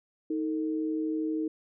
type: tone pair together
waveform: sine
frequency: 314.4 / 447 Hz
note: D#4 / A4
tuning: +18 / +27 cents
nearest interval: tritone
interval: 609 cents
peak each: -28 / -36 dBFS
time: 0.3-1.48 s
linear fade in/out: 5 ms
effects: none